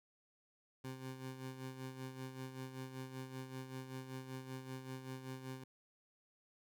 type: tone with tremolo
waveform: 20% pulse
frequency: 130.81 Hz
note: C3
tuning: in tune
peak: -38 dBFS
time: 0.84-5.64 s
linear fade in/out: 5 ms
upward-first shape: sine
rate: 5.2 Hz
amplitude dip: 60%
effects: none